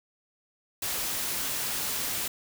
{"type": "noise", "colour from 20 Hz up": "white", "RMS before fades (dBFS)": -31, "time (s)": [0.82, 2.28], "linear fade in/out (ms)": 5, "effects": []}